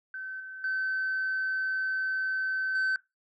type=tone with level steps; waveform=sine; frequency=1534 Hz; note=G6; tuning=38 cents flat; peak=-35 / -39 / -26 / -22 dBFS; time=0.14-2.96 s; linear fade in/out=2 ms; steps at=0.4 / 0.64 / 2.75 s; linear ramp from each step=2 ms; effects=noise-tail reverb RT60 0.2 s tail -20 dB re dry + tanh soft clip ceiling -24 dBFS